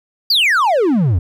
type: exponential sweep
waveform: triangle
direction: down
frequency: 4894 to 77.78 Hz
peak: -9 dBFS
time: 0.3-1.19 s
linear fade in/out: 5 ms
effects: none